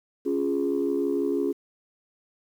sine chord, Db major, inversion none, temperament equal, 277.2 / 349.2 / 415.3 Hz, Db4 / F4 / Ab4, 0 / 0 / 0 cents, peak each -26 / -27 / -26 dBFS, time 0.25-1.53 s, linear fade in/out 20 ms, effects tanh soft clip ceiling -16 dBFS + 9-bit

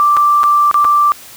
sine tone with dropouts, 1174.7 Hz, D6, in tune, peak -7 dBFS, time 0-1.12 s, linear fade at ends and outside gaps 0 ms, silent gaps 0.167-0.171 / 0.433-0.439 / 0.713-0.743 / 0.845-0.85 s, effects white hiss -36 dBFS RMS until 1.36 s

